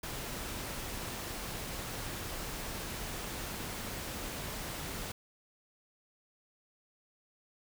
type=noise; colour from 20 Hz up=pink; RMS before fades=-40 dBFS; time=0.03-5.12 s; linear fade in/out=5 ms; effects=none